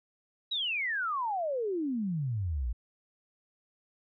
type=exponential sweep; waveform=sine; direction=down; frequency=3951 to 53.6 Hz; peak=-29 dBFS; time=0.51-2.73 s; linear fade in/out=10 ms; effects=none